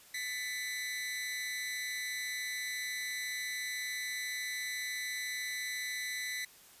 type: tone with amplitude modulation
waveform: sawtooth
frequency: 1996 Hz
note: B6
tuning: 18 cents sharp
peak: -29 dBFS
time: 0.14-6.45 s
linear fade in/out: 5 ms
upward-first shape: sine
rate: 234 Hz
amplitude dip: 75%
effects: white hiss -58 dBFS RMS until 6.8 s + resampled to 32000 Hz

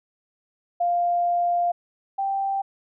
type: tone pair in turn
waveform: sine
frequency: 698.5 / 784 Hz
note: F5 / G5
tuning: 0 / 0 cents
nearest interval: major second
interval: 200 cents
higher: second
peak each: -19 / -22 dBFS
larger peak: first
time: 0.8-1.72 / 2.18-2.62 s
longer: first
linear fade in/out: 10 ms
effects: none

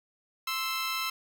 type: tone pair together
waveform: 15% pulse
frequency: 1046.5 / 1318.5 Hz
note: C6 / E6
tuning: 0 / 0 cents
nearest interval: major third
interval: 400 cents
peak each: -28 / -25 dBFS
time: 0.47-1.1 s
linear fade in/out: 5 ms
effects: none

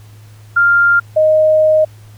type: tone pair in turn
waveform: sine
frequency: 1396.9 / 622.2 Hz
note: F6 / D#5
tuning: 0 / 0 cents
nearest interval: octave + major second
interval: 1400 cents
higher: first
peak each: -7 dBFS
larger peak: neither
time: 0.56-1 / 1.16-1.85 s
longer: second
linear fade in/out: 10 ms
effects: added 106 Hz sine -36 dBFS peak until 2.17 s + pink hiss -48 dBFS RMS until 2.17 s

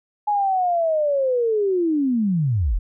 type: linear sweep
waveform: sine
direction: down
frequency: 843 to 33.07 Hz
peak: -17 dBFS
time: 0.27-2.79 s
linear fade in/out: 10 ms
effects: none

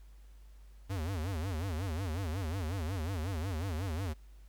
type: tone with vibrato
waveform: square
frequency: 87.31 Hz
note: F2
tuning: in tune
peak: -34 dBFS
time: 0.89-4.14 s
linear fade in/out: 20 ms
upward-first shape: sine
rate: 5.5 Hz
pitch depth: 240 cents each way
effects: added 50 Hz sine -51 dBFS peak until 4.48 s + pink hiss -69 dBFS RMS until 4.48 s

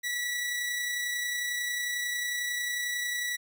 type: tone with amplitude modulation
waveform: sawtooth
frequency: 1947 Hz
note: B6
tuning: 25 cents flat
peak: -25 dBFS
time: 0.03-3.37 s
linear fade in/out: 20 ms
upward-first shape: sine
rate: 31.1 Hz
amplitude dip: 25%
effects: none

